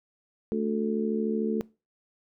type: harmonic tone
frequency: 73.42 Hz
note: D2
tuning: in tune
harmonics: 3 / 4 / 5 / 6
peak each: -28 / -37 / -32 / -30 dBFS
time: 0.52-1.61 s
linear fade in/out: 0 ms
effects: noise-tail reverb RT60 0.3 s tail -22 dB re dry